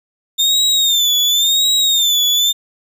35% pulse tone with vibrato, 3625 Hz, A#7, 49 cents flat, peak -10 dBFS, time 0.38-2.53 s, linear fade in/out 20 ms, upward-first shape sine, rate 0.93 Hz, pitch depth 99 cents each way, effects none

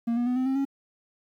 triangle tone with pitch steps, 233.1 / 240.9 / 249 / 257.3 / 265.9 / 274.8 Hz, A#3 / B3 / B3 / C4 / C4 / C#4, 0 / -43 / +14 / -29 / +28 / -15 cents, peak -21 dBFS, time 0.07-0.652 s, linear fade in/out 10 ms, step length 97 ms, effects 10-bit

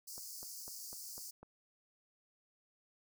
pink high-pass noise, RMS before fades -48 dBFS, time 0.07-1.31 s, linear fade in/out 10 ms, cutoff 4600 Hz, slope 96 dB/octave
click train, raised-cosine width 1 ms, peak -39 dBFS, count 6, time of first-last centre 0.18-1.43 s, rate 4 Hz
effects none

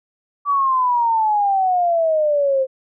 sine exponential sweep, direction down, 1157 to 520 Hz, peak -14 dBFS, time 0.45-2.67 s, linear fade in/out 50 ms, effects none

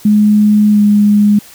sine tone with pitch glide, 210 to 207 Hz, G#3 to G#3, +19 to -5 cents, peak -5 dBFS, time 0.05-1.39 s, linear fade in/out 5 ms, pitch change -24 cents, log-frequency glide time 0.71-0.8 s, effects white hiss -38 dBFS RMS until 1.54 s

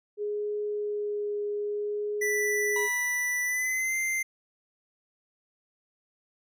sine tone with vibrato, 415.3 Hz, G#4, in tune, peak -28 dBFS, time 0.17-2.89 s, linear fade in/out 50 ms, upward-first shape triangle, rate 0.59 Hz, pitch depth 10 cents each way
square tone with pitch glide, 1975.5 to 2086 Hz, B6 to C7, 0 to -6 cents, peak -27 dBFS, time 2.21-4.23 s, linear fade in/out 10 ms, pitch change +94 cents, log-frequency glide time 3.45-3.96 s
40% pulse tone with exponential decay, 970 Hz, B5, 31 cents flat, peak -32 dBFS, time 2.76-4.01 s, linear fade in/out 2 ms, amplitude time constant 270 ms
effects none

